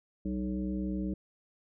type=harmonic tone with a mistuned harmonic; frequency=61.74 Hz; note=B1; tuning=in tune; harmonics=1 / 3 / 5 / 7 / 9; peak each=-38 / -33 / -36 / -47 / -48 dBFS; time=0.25-1.14 s; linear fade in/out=5 ms; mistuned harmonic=3; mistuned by=+69 cents; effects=none